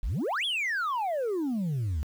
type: exponential two-way sweep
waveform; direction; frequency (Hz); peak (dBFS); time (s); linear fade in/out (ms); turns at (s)
sine; up then down; 37.44 to 3484 to 68.8; -24; 0.03-2.03; 0; 0.45
effects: tanh soft clip ceiling -26 dBFS + 9-bit